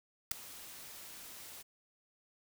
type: noise with ADSR envelope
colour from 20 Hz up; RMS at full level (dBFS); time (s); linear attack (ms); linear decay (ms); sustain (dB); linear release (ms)
white; -28; 0.31-1.63; 6; 4; -22; 18
effects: none